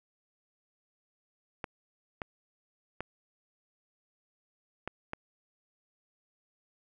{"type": "clicks", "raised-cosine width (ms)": 0.5, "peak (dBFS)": -20, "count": 5, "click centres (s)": [1.642, 2.218, 3.006, 4.876, 5.134], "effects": []}